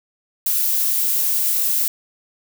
violet noise, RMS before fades -19 dBFS, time 0.46-1.88 s, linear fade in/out 2 ms, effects none

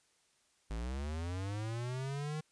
square linear sweep, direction up, 51.7 to 156.3 Hz, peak -37 dBFS, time 0.7-2.41 s, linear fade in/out 10 ms, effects white hiss -72 dBFS RMS until 2.51 s + resampled to 22050 Hz

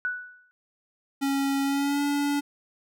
sine tone with exponential decay, 1480 Hz, F#6, in tune, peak -23 dBFS, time 0.05-0.51 s, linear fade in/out 0 ms, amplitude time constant 99 ms
square tone with pitch glide, 275.6 to 286.5 Hz, C#4 to D4, -10 to -43 cents, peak -24 dBFS, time 1.21-2.41 s, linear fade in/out 20 ms, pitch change +67 cents, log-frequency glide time 1.63-2.02 s
effects none

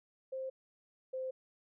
sine tone pair in turn, 526 / 519.7 Hz, C5 / C5, +9 / -12 cents, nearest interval unison, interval 21 cents, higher first, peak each -37 / -36 dBFS, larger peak second, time 0.32-0.5 / 1.13-1.31 s, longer neither, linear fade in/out 10 ms, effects none

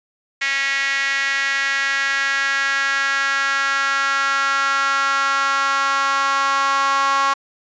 sawtooth tone with high-pass filter sweep, 274.7 Hz, C#4, 16 cents flat, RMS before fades -19 dBFS, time 0.41-7.34 s, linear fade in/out 10 ms, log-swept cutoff 2000 to 1100 Hz, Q 4.2, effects resampled to 16000 Hz

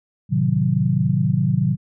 sine chord, A diminished seventh, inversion none, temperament equal, 110 / 130.81 / 155.56 / 185 Hz, A2 / C3 / Eb3 / Gb3, 0 / 0 / 0 / 0 cents, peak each -24 / -20 / -21 / -21 dBFS, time 0.29-1.77 s, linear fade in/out 50 ms, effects none

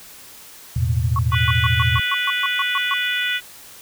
sine chord, E suspended fourth, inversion none, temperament equal, 82.41 / 110 / 123.47 Hz, E2 / A2 / B2, 0 / 0 / 0 cents, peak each -21 dBFS, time 0.76-2 s, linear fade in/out 5 ms
sine tone bursts, 1108.7 Hz, C#6, in tune, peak -19 dBFS, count 12, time 1.16-2.938 s, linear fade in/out 2 ms, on 29 ms, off 130 ms
harmonic tone, 492.4 Hz, B4, 5 cents flat, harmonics 3 / 4 / 5 / 6 / 7, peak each -24 / -25 / -26 / -27 / -27 dBFS, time 1.31-3.41 s, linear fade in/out 50 ms
effects white hiss -42 dBFS RMS until 3.81 s

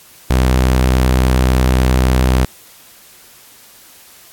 sawtooth tone, 63.6 Hz, C2, 48 cents flat, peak -6 dBFS, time 0.3-2.45 s, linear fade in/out 5 ms, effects white hiss -43 dBFS RMS until 4.32 s + AAC 64 kbps

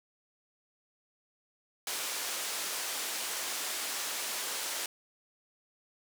white band-pass noise, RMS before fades -36 dBFS, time 1.87-4.86 s, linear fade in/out 2 ms, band 380 to 9900 Hz, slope 12 dB/octave, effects none

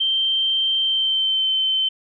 sine tone with pitch glide, 3136 to 3084 Hz, G7 to G7, 0 to -29 cents, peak -17 dBFS, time 0-1.89 s, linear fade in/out 10 ms, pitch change -29 cents, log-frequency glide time 0.79-1.49 s, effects none

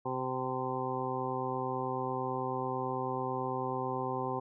harmonic tone, 129.1 Hz, C3, 23 cents flat, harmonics 1 / 2 / 3 / 4 / 6 / 7 / 8, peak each -41 / -41 / -38 / -40 / -39 / -40 / -39 dBFS, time 0.05-4.4 s, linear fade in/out 10 ms, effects none

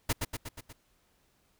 pink noise with echo, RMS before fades -27 dBFS, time 0.09-0.13 s, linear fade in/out 10 ms, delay 120 ms, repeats 5, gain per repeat -4 dB, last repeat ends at 0.73 s, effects pink hiss -70 dBFS RMS until 1.59 s

